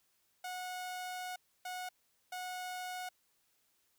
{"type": "tone bursts at uneven times", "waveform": "sawtooth", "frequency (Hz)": 731, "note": "F#5", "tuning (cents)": -21, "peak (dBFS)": -36, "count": 3, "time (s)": [[0.44, 1.36], [1.65, 1.89], [2.32, 3.09]], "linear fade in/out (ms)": 5, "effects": ["white hiss -75 dBFS RMS until 3.98 s"]}